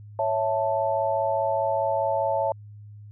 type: chord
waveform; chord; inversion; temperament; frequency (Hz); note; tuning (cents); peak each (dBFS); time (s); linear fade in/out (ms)
sine; A major; first; equal; 554.4 / 659.3 / 880; C#5 / E5 / A5; 0 / 0 / 0; -26; 0.19-2.52; 2
effects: added 104 Hz sine -41 dBFS peak until 3.11 s